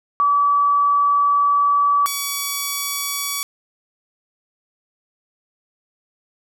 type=tone pair in turn; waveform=sine / 5% pulse; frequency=1148 / 1134.8 Hz; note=D6 / C#6; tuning=-40 / +40 cents; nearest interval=unison; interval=20 cents; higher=first; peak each=-13 / -10 dBFS; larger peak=second; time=0.2-2.06 / 2.06-3.43 s; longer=first; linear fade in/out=0 ms; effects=none